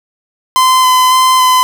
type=tone with vibrato; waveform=45% pulse; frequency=1024 Hz; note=C6; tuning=38 cents flat; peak=-6 dBFS; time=0.56-1.63 s; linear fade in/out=0 ms; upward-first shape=square; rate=1.8 Hz; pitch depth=11 cents each way; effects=none